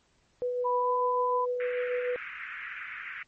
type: tone with tremolo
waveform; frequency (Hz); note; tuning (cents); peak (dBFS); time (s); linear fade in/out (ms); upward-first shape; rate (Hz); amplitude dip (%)
sine; 493.9; B4; 0; -26; 0.42-2.16; 0; triangle; 6.7; 35
type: tone with pitch glide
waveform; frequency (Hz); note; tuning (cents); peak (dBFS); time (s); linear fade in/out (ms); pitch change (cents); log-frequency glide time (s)
sine; 987.8 to 1001; B5 to B5; 0 to +23; -26; 0.64-1.46; 20; +23; 0.8-0.89
type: band-pass noise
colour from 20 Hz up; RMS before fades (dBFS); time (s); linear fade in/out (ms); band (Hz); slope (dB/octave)
pink; -40; 1.6-3.23; 2; 1400 to 2400; 48
effects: pink hiss -68 dBFS RMS until 3.27 s + MP3 32 kbps